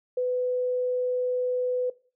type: tone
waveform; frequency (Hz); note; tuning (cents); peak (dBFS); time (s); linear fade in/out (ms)
sine; 500; B4; +21; -23; 0.17-1.9; 5
effects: noise-tail reverb RT60 0.4 s tail -20 dB re dry